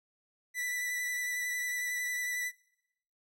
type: tone with vibrato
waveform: 45% pulse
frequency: 1975.5 Hz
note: B6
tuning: in tune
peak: -32 dBFS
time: 0.54-2.52 s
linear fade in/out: 50 ms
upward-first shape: triangle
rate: 11 Hz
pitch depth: 23 cents each way
effects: noise-tail reverb RT60 0.9 s tail -25 dB re dry